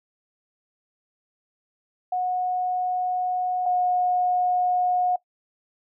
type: tone pair in turn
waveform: sine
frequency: 730 / 724.1 Hz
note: F#5 / F#5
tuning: -24 / -38 cents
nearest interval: unison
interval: 14 cents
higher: first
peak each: -22 / -19 dBFS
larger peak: second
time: 2.12-3.66 / 3.66-5.16 s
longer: first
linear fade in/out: 5 ms
effects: noise-tail reverb RT60 0.1 s tail -20 dB re dry